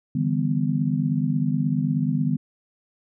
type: chord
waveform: sine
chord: E minor seventh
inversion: third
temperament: just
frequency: 148.33 / 164.81 / 197.78 / 247.2 Hz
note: D3 / E3 / G3 / B3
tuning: +18 / 0 / +16 / +2 cents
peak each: -24 / -27 / -27 / -25 dBFS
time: 0.15-2.37 s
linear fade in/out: 5 ms
effects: none